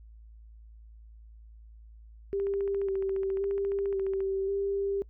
click train, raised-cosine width 0.5 ms, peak -33 dBFS, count 28, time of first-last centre 2.33-4.205 s, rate 14.4 Hz
sine tone with vibrato, 392 Hz, G4, in tune, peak -27 dBFS, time 2.33-5.02 s, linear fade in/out 0 ms, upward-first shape square, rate 0.93 Hz, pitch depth 20 cents each way
effects noise-tail reverb RT60 0.1 s tail -23 dB re dry + added 55 Hz sine -48 dBFS peak until 5.09 s

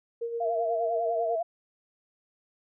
sine tone with tremolo, 466.2 Hz, A#4, in tune, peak -28 dBFS, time 0.21-1.36 s, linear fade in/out 10 ms, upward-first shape sine, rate 8.3 Hz, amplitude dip 50%
sine tone with vibrato, 672 Hz, E5, 33 cents sharp, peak -26 dBFS, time 0.4-1.43 s, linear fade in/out 10 ms, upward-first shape sine, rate 10 Hz, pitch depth 66 cents each way
effects none

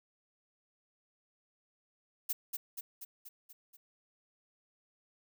violet noise with echo, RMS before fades -33 dBFS, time 2.29-2.33 s, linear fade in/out 10 ms, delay 240 ms, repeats 6, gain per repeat -4 dB, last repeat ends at 3.77 s, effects none

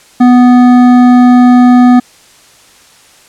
sine tone with hard clipping, 247.3 Hz, B3, 3 cents sharp, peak -3 dBFS, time 0.2-2 s, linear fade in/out 10 ms, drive 11 dB, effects white hiss -41 dBFS RMS until 3.28 s + low-pass 9000 Hz 12 dB/octave

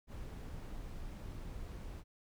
brown noise, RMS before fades -45 dBFS, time 0.07-2.04 s, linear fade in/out 50 ms, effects none

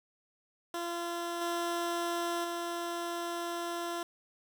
15% pulse tone with level steps, 343 Hz, F4, 31 cents flat, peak -28 / -25 / -28 dBFS, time 0.74-4.03 s, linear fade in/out 2 ms, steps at 1.41 / 2.44 s, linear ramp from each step 5 ms, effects none

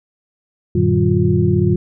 sine tone cluster, 93.9 / 115.5 / 151.1 / 189.1 / 354 Hz, F#2 / A#2 / D3 / F#3 / F4, +26 / -16 / +50 / +38 / +23 cents, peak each -18 dBFS, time 0.75-1.76 s, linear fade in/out 5 ms, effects none

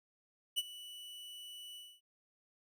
45% pulse tone with ADSR envelope, 2960 Hz, F#7, in tune, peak -29 dBFS, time 0.56-2.01 s, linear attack 24 ms, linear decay 35 ms, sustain -18 dB, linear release 250 ms, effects none

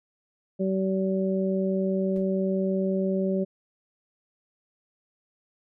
harmonic tone, 190.8 Hz, G3, 47 cents flat, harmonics 1 / 2 / 3, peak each -25 / -28 / -30 dBFS, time 0.59-3.45 s, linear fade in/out 20 ms
brown noise with exponential decay, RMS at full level -40 dBFS, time 2.16-2.29 s, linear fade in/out 0 ms, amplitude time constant 28 ms
effects none

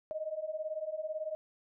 sine beating tone pair, 612 / 630 Hz, D#5 / D#5, -29 / +21 cents, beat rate 18 Hz, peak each -39 / -37 dBFS, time 0.11-1.35 s, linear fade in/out 0 ms, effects none

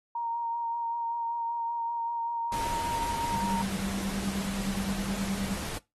sine tone with vibrato, 932.3 Hz, A#5, in tune, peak -29 dBFS, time 0.15-3.62 s, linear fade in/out 5 ms, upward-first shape sine, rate 5.2 Hz, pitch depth 17 cents each way
pink noise, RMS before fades -37 dBFS, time 2.52-5.78 s, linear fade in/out 2 ms
sine tone with tremolo, 196 Hz, G3, in tune, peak -28 dBFS, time 3.31-5.58 s, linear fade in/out 50 ms, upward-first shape sine, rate 9.6 Hz, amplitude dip 75%
effects noise-tail reverb RT60 0.2 s tail -20 dB re dry + AAC 32 kbps

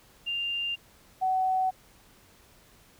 sine tone pair in turn, 2794 / 751.2 Hz, F7 / F#5, 0 / +26 cents, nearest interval octave + major seventh, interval 2274 cents, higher first, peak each -28 / -23 dBFS, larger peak second, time 0.26-0.76 / 1.21-1.71 s, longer neither, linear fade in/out 20 ms, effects pink hiss -58 dBFS RMS until 2.99 s

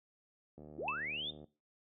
click train, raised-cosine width 2 ms, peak -38 dBFS, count 66, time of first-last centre 0.58-1.442 s, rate 75.4 Hz
sine linear sweep, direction up, 258.2 to 3695 Hz, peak -37 dBFS, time 0.78-1.31 s, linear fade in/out 10 ms
sine tone with exponential decay, 2637 Hz, E7, in tune, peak -31 dBFS, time 0.88-1.04 s, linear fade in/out 2 ms, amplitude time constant 33 ms
effects noise-tail reverb RT60 0.3 s tail -18 dB re dry + high-pass 100 Hz 12 dB/octave

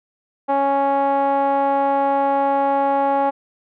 5% pulse tone with low-pass filter, 277.2 Hz, C#4, in tune, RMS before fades -18 dBFS, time 0.48-3.31 s, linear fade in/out 20 ms, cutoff 760 Hz, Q 4.1, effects none

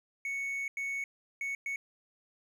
triangle tone bursts at uneven times, 2217 Hz, C#7, in tune, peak -31 dBFS, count 4, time 0.25-0.68 / 0.77-1.04 / 1.41-1.55 / 1.66-1.76 s, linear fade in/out 2 ms, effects none

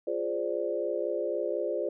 sine chord, D half-diminished seventh, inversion first, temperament equal, 349.2 / 415.3 / 523.3 / 587.3 Hz, F4 / Ab4 / C5 / D5, 0 / 0 / 0 / 0 cents, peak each -34 / -34 / -33 / -33 dBFS, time 0.07-1.89 s, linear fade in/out 5 ms, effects none

